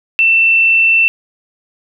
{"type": "tone", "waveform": "sine", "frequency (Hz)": 2679, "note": "E7", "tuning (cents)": 27, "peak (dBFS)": -7, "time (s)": [0.19, 1.08], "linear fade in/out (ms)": 0, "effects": []}